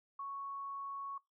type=tone; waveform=sine; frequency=1108.7 Hz; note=C#6; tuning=in tune; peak=-40 dBFS; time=0.19-1.18 s; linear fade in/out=5 ms; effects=noise-tail reverb RT60 0.2 s tail -22 dB re dry